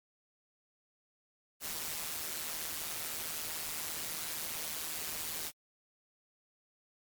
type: noise with amplitude modulation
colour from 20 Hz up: white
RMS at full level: -36 dBFS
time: 1.6-5.52 s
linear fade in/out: 50 ms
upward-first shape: sine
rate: 157 Hz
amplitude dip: 65%
effects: MP3 96 kbps